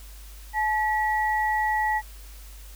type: tone pair together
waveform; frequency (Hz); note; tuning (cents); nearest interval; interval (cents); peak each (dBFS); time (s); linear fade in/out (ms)
sine; 860 / 1930.6; A5 / B6; -40 / -40; octave + major second; 1400; -23 / -26; 0.53-2.02; 50
effects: added 50 Hz sine -41 dBFS peak until 2.75 s + white hiss -50 dBFS RMS until 2.75 s